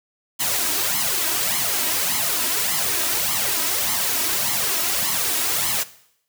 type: noise with flanger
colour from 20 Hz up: white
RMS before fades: -22 dBFS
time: 0.39-5.84 s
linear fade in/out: 20 ms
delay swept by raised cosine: 0.95 to 3.15 ms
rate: 1.7 Hz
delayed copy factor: +0.7
effects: noise-tail reverb RT60 0.7 s tail -17 dB re dry + high-pass 100 Hz 12 dB/octave